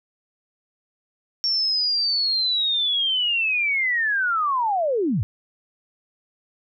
sine linear sweep, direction down, 5500 to 79.5 Hz, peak -19 dBFS, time 1.44-5.23 s, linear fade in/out 0 ms, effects none

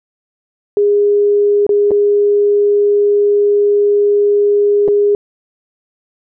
sine tone with dropouts, 410 Hz, G#4, 22 cents flat, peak -8 dBFS, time 0.77-5.15 s, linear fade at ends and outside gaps 1 ms, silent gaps 1.666-1.692 / 1.908-1.915 / 4.879-4.884 s, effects none

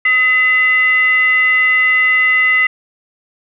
sine tone with frequency modulation, 2022 Hz, B6, 40 cents sharp, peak -9 dBFS, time 0.05-2.67 s, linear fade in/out 5 ms, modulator 751 Hz, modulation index 0.41, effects none

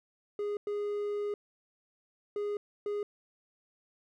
triangle tone bursts at uneven times, 412.3 Hz, G#4, 13 cents flat, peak -29 dBFS, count 4, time 0.39-0.57 / 0.67-1.34 / 2.36-2.57 / 2.86-3.03 s, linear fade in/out 2 ms, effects none

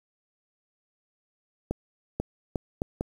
accelerating click train, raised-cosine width 2 ms, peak -14 dBFS, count 5, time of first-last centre 1.71-3.009 s, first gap 490 ms, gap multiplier 0.73, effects 8-bit

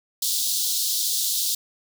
pink high-pass noise, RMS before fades -24 dBFS, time 0.22-1.55 s, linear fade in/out 5 ms, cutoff 3600 Hz, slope 48 dB/octave, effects none

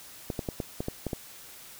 clicks, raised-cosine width 2 ms, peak -17 dBFS, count 8, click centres 0.302 / 0.392 / 0.488 / 0.602 / 0.805 / 0.884 / 1.067 / 1.132 s, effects white hiss -48 dBFS RMS until 1.79 s

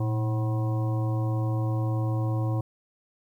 harmonic tone with a mistuned harmonic, 107.7 Hz, A2, 37 cents flat, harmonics 1 / 3 / 5 / 7 / 9 / 10, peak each -24 / -34 / -38 / -41 / -43 / -44 dBFS, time 0-2.61 s, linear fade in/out 5 ms, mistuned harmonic 1, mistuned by +110 cents, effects 10-bit

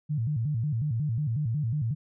sine tone with vibrato, 130.81 Hz, C3, in tune, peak -25 dBFS, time 0.09-1.95 s, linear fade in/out 20 ms, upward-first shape square, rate 5.5 Hz, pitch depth 240 cents each way, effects none

